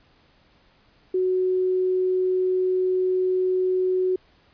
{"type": "tone", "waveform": "sine", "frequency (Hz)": 370, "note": "F#4", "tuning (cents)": 0, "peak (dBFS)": -19, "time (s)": [1.14, 4.16], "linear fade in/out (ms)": 5, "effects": ["pink hiss -59 dBFS RMS until 4.53 s", "resampled to 11025 Hz"]}